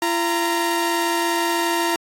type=tone pair together; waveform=sawtooth; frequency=340.4 / 929.5 Hz; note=F4 / A#5; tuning=-44 / -5 cents; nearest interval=octave + perfect fourth; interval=1739 cents; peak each=-18 / -18 dBFS; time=0.02-1.96 s; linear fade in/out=2 ms; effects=AAC 48 kbps